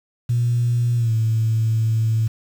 sine tone with pitch glide, 119.7 to 111.68 Hz, A#2 to A2, +46 to +26 cents, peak -15 dBFS, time 0.29-2.28 s, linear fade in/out 10 ms, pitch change -120 cents, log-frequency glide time 0.96-1.13 s, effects tanh soft clip ceiling -11 dBFS + 7-bit

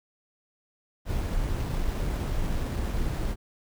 brown noise with sample-and-hold, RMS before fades -28 dBFS, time 1.05-3.36 s, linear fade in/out 50 ms, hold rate 8820 Hz, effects none

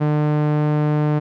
sawtooth tone with low-pass filter, 150.1 Hz, D3, 38 cents sharp, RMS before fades -18 dBFS, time 0-1.2 s, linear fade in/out 20 ms, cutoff 1400 Hz, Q 0.5, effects none

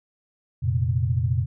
sine chord, F suspended fourth, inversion none, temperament equal with one note detuned, 87.91 / 116.54 / 130.81 Hz, F2 / Bb2 / C3, +12 / 0 / 0 cents, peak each -25 / -23 / -25 dBFS, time 0.62-1.46 s, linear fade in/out 20 ms, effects none

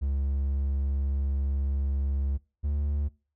triangle tone pair in turn, 69.1 / 72.45 Hz, C#2 / D2, -5 / -23 cents, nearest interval minor second, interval 82 cents, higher second, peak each -23 dBFS, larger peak neither, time 0.01-2.38 / 2.63-3.09 s, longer first, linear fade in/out 20 ms, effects noise-tail reverb RT60 0.4 s tail -24 dB re dry

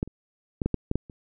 clicks, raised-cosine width 3 ms, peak -12 / -29 / -13 / -11 / -11 / -12 / -11 / -30 dBFS, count 8, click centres 0.029 / 0.076 / 0.618 / 0.66 / 0.743 / 0.914 / 0.956 / 1.098 s, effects none

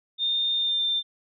sine tone with pitch glide, 3632 to 3586 Hz, A#7 to A7, -46 to +32 cents, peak -22 dBFS, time 0.18-1.03 s, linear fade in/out 50 ms, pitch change -22 cents, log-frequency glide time 0.55-0.84 s, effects none

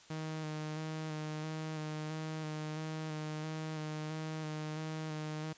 sawtooth tone with vibrato, 155.56 Hz, D#3, in tune, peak -34 dBFS, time 0.1-5.53 s, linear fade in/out 5 ms, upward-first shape square, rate 1.5 Hz, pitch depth 18 cents each way, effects white hiss -59 dBFS RMS until 5.57 s + resampled to 16000 Hz

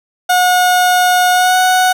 30% pulse tone with pitch glide, 725 to 739 Hz, F#5 to F#5, -35 to -2 cents, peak -6 dBFS, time 0.29-1.93 s, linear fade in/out 10 ms, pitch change +33 cents, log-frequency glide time 1.32-1.57 s, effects none

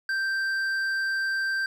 sine tone with hard clipping, 1568 Hz, G6, in tune, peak -26 dBFS, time 0.09-1.66 s, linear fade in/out 2 ms, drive 6 dB, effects none

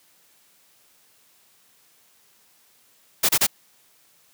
white noise bursts, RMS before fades -18 dBFS, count 3, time 3.23-3.468 s, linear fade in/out 10 ms, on 60 ms, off 29 ms, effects white hiss -59 dBFS RMS until 4.33 s + high-pass 100 Hz 12 dB/octave

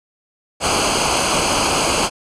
pink noise with comb filter, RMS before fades -17 dBFS, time 0.6-2.1 s, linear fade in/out 50 ms, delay 0.54 ms, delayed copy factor -0.75, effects resampled to 22050 Hz

